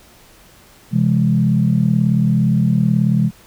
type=chord; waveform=sine; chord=C augmented; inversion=none; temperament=equal with one note detuned; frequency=130.81 / 168.76 / 207.7 Hz; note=C3 / E3 / G#3; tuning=0 / +41 / 0 cents; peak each=-16 dBFS; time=0.91-3.31 s; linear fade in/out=50 ms; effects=tanh soft clip ceiling -2 dBFS + pink hiss -47 dBFS RMS until 3.46 s